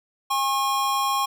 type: tone pair together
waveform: square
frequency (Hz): 812.8 / 1085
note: G#5 / C#6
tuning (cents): -38 / -37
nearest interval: perfect fourth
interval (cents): 501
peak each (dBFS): -27 / -23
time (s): 0.3-1.26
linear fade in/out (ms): 10
effects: none